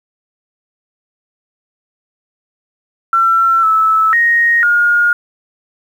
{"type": "tone with pitch steps", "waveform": "sine", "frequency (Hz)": [1349, 1307, 1870, 1426], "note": ["E6", "E6", "A#6", "F6"], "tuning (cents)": [40, -15, 5, 36], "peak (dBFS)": -8, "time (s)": [3.13, 5.13], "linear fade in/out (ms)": 2, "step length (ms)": 500, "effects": ["7-bit"]}